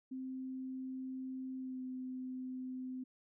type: tone with pitch glide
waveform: sine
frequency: 260.5 to 256.6 Hz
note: C4 to C4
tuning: -7 to -34 cents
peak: -40 dBFS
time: 0.11-3.04 s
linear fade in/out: 10 ms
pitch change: -27 cents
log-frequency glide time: 1.58-1.81 s
effects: none